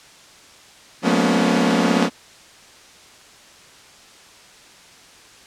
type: tone cluster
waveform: sawtooth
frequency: 178.5 / 215.3 / 233.2 / 250.1 / 282.6 Hz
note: F3 / A3 / A#3 / B3 / C#4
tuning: +38 / -37 / +1 / +22 / +34 cents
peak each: -18 dBFS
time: 1.02-2.1 s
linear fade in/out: 50 ms
effects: white hiss -46 dBFS RMS until 5.46 s + low-pass 7000 Hz 12 dB/octave